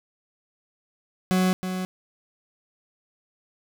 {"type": "tone with echo", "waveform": "40% pulse", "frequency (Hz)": 185, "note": "F#3", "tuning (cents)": 0, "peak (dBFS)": -18, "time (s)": [1.31, 1.53], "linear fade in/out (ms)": 0, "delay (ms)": 320, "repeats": 1, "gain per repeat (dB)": -8, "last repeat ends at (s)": 1.85, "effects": []}